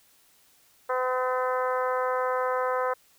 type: harmonic tone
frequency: 254.5 Hz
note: C4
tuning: 48 cents flat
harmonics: 2 / 3 / 4 / 5 / 6 / 7 / 8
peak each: -27 / -34 / -30 / -32 / -37 / -41 / -46 dBFS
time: 0.89-2.94 s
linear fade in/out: 10 ms
effects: white hiss -61 dBFS RMS until 3.18 s